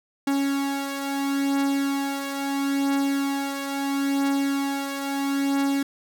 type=beating tone pair; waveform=45% pulse; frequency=277 / 277.75 Hz; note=C#4 / C#4; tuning=-1 / +4 cents; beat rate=0.75 Hz; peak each=-24 / -29 dBFS; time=0.27-5.83 s; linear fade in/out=5 ms; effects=none